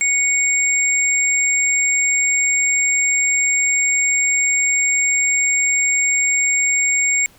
sine tone pair together, 2217 / 7457 Hz, C#7 / A#8, 0 / 0 cents, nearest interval octave + major sixth, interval 2100 cents, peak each -17 dBFS, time 0.01-7.26 s, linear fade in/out 0 ms, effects pink hiss -50 dBFS RMS until 7.38 s

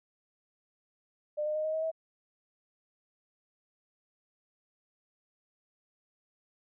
sine tone with pitch steps, 600 / 608.7 / 617.6 / 626.6 / 635.7 / 644.9 Hz, D5 / D#5 / D#5 / D#5 / D#5 / E5, +37 / -38 / -13 / +12 / +37 / -38 cents, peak -29 dBFS, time 1.37-1.916 s, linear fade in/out 20 ms, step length 91 ms, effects none

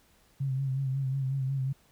sine tone with vibrato, 134.3 Hz, C3, 46 cents sharp, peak -27 dBFS, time 0.4-1.73 s, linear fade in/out 10 ms, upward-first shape sine, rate 5.5 Hz, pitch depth 48 cents each way, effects pink hiss -64 dBFS RMS until 1.91 s

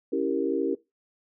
sine chord, C# diminished seventh, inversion none, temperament equal, 277.2 / 329.6 / 392 / 466.2 Hz, C#4 / E4 / G4 / Bb4, 0 / 0 / 0 / 0 cents, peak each -29 dBFS, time 0.12-0.75 s, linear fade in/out 10 ms, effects noise-tail reverb RT60 0.2 s tail -18 dB re dry

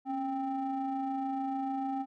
triangle ring-modulated tone, 258.8 Hz, C4, 19 cents flat, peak -26 dBFS, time 0.05-2.06 s, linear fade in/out 50 ms, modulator 531 Hz, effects none

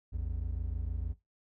triangle tone pair together, 57.26 / 83.7 Hz, A#1 / E2, -30 / +27 cents, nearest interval perfect fifth, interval 657 cents, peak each -33 / -35 dBFS, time 0.12-1.14 s, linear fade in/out 20 ms, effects noise-tail reverb RT60 0.2 s tail -17 dB re dry

